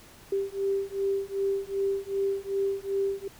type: beating tone pair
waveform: sine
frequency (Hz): 392 / 394.6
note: G4 / G4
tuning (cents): 0 / +11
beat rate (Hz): 2.6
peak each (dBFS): -29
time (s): 0.32-3.28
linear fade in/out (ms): 5
effects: pink hiss -52 dBFS RMS until 3.39 s